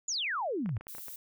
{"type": "exponential sweep", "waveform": "sine", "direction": "down", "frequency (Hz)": [7260, 96], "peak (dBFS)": -30, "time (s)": [0.08, 0.78], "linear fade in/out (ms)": 5}
{"type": "clicks", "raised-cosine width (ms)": 0.5, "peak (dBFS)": -32, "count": 8, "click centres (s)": [0.66, 0.692, 0.768, 0.81, 0.869, 0.95, 0.983, 1.083]}
{"type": "noise", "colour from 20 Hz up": "violet", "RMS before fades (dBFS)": -44, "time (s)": [0.88, 1.16], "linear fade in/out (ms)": 2}
{"effects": []}